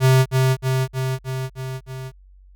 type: tone with echo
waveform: square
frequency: 130.81 Hz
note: C3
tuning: in tune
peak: -12 dBFS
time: 0-0.26 s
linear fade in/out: 50 ms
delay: 310 ms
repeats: 6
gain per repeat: -3 dB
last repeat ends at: 2.12 s
effects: added 47 Hz sine -45 dBFS peak until 2.55 s